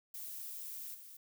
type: noise with level steps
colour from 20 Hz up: violet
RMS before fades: -45 / -53 dBFS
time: 0.14-1.17 s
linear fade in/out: 5 ms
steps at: 0.94 s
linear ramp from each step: 10 ms
effects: none